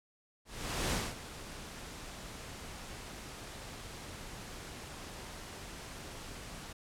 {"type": "noise with ADSR envelope", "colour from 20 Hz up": "pink", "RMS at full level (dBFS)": -32, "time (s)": [0.45, 6.73], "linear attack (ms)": 470, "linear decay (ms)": 220, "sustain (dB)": -14, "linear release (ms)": 7, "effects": ["low-pass 10000 Hz 12 dB/octave"]}